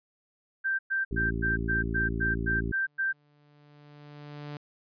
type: tone bursts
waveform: sine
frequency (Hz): 1568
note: G6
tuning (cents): 0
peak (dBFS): -25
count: 10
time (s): 0.64-3.13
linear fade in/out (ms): 20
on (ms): 150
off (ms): 110
type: harmonic tone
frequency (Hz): 56.2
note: A1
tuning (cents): +37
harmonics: 1 / 2 / 3 / 4 / 5 / 6 / 7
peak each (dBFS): -32 / -35 / -37 / -38 / -39 / -40 / -40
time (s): 1.11-2.72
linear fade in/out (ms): 5
type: tone with exponential growth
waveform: sawtooth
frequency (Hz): 146.83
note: D3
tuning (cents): 0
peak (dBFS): -32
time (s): 2.63-4.57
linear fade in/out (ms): 2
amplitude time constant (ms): 420
effects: resampled to 11025 Hz